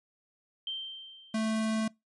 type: tone with exponential decay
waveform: sine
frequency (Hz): 3136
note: G7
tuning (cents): 0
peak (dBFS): -31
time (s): 0.67-1.82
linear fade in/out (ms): 2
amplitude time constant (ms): 250
type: tone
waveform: square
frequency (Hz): 220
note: A3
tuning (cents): 0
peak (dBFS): -28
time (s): 1.34-1.88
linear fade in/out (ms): 5
effects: noise-tail reverb RT60 0.2 s tail -24 dB re dry + MP3 48 kbps